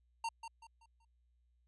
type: tone with echo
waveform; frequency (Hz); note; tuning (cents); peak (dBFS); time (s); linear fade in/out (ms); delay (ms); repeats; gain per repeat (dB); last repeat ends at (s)
square; 916; A#5; -31; -36; 0.24-0.29; 5; 190; 4; -9; 1.05
effects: added 60 Hz sine -70 dBFS peak until 1.67 s + resampled to 24000 Hz